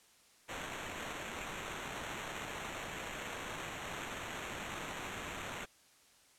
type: noise with sample-and-hold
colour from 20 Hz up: blue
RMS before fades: -43 dBFS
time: 0.48-5.66 s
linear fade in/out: 20 ms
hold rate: 4900 Hz
effects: white hiss -65 dBFS RMS until 6.38 s + low-pass 10000 Hz 12 dB/octave